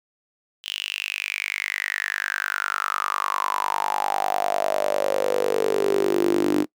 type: tone with high-pass filter sweep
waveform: sawtooth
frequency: 49.97 Hz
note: G1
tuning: 34 cents sharp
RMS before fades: -24 dBFS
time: 0.63-6.66 s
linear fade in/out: 50 ms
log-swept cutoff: 3100 to 300 Hz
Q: 8.4
effects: noise-tail reverb RT60 0.1 s tail -22 dB re dry